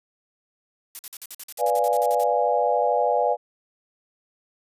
blue noise bursts, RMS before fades -35 dBFS, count 15, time 0.95-2.236 s, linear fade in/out 0 ms, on 40 ms, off 49 ms
sine chord, B diminished seventh, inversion none, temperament equal, 493.9 / 587.3 / 698.5 / 830.6 Hz, B4 / D5 / F5 / Ab5, 0 / 0 / 0 / 0 cents, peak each -24 dBFS, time 1.58-3.37 s, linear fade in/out 50 ms
effects resampled to 32000 Hz

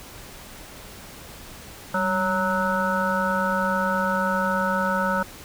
harmonic tone with a mistuned harmonic, 185.3 Hz, F#3, 3 cents sharp, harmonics 1 / 3 / 5 / 7 / 8, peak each -27 / -27 / -27 / -27 / -27 dBFS, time 1.94-5.23 s, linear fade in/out 5 ms, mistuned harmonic 1, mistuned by +75 cents, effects pink hiss -42 dBFS RMS until 5.44 s

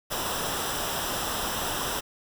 pink noise with comb filter, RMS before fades -30 dBFS, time 0.1-2.01 s, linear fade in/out 20 ms, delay 0.45 ms, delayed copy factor -0.65, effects none

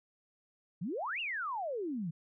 sine exponential two-way sweep, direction up then down, 151.4 to 2906 to 151.4 Hz, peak -34 dBFS, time 0.81-2.11 s, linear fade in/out 10 ms, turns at 1.2 s, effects none

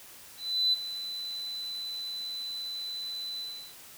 sine tone with ADSR envelope, 4005 Hz, B7, 23 cents sharp, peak -21 dBFS, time 0.37-3.76 s, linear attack 360 ms, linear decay 19 ms, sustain -13 dB, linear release 360 ms, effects white hiss -50 dBFS RMS until 3.97 s

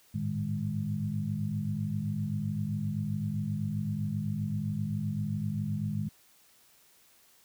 sine tone cluster, 102.1 / 109.8 / 154.7 / 205.6 Hz, G#2 / A2 / D#3 / G#3, -29 / -3 / -10 / -17 cents, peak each -39 / -35 / -34 / -34 dBFS, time 0.14-6.09 s, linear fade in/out 10 ms, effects white hiss -62 dBFS RMS until 7.44 s

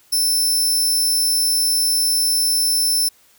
20% pulse tone, 5320 Hz, E8, 15 cents sharp, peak -10 dBFS, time 0.12-3.09 s, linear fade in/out 10 ms, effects white hiss -54 dBFS RMS until 3.38 s

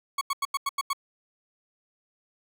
40% pulse tone bursts, 1110 Hz, C#6, 2 cents sharp, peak -24 dBFS, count 7, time 0.18-0.932 s, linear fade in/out 5 ms, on 32 ms, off 88 ms, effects none

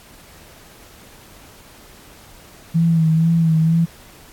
sine tone with vibrato, 163.1 Hz, E3, 18 cents flat, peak -12 dBFS, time 2.74-3.86 s, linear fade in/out 20 ms, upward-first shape sine, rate 2.1 Hz, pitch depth 42 cents each way, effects pink hiss -45 dBFS RMS until 4.32 s + AAC 64 kbps

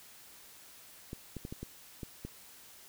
clicks, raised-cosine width 3 ms, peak -27 dBFS, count 7, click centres 1.131 / 1.367 / 1.451 / 1.525 / 1.63 / 2.032 / 2.25 s, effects white hiss -55 dBFS RMS until 2.88 s

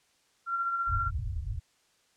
sine tone with tremolo, 1372 Hz, F6, 31 cents flat, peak -26 dBFS, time 0.46-1.11 s, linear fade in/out 50 ms, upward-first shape sine, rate 15 Hz, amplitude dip 40%
white low-pass noise, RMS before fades -33 dBFS, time 0.87-1.6 s, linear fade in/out 20 ms, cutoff 110 Hz, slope 48 dB/octave
effects white hiss -68 dBFS RMS until 2.16 s + low-pass 8000 Hz 12 dB/octave

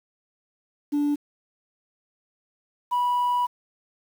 sine tone pair in turn, 291.1 / 979.1 Hz, D4 / B5, -15 / -15 cents, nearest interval octave + major sixth, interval 2100 cents, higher second, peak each -18 dBFS, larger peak neither, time 0.92-1.16 / 2.91-3.47 s, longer second, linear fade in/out 20 ms, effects tanh soft clip ceiling -19 dBFS + 8-bit

